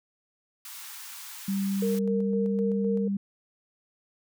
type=high-pass noise; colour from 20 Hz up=white; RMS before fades=-42 dBFS; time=0.65-1.99 s; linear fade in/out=2 ms; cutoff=830 Hz; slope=96 dB/octave
type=tone with pitch glide; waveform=sine; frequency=196 to 198.51 Hz; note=G3 to G3; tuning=0 to +22 cents; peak=-25 dBFS; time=1.48-3.17 s; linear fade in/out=5 ms; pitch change=+22 cents; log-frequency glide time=1.64-2.65 s
type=tone with tremolo; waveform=sine; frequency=461.2 Hz; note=A#4; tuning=19 cents flat; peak=-26 dBFS; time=1.82-3.08 s; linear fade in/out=5 ms; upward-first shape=square; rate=3.9 Hz; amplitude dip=35%
effects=none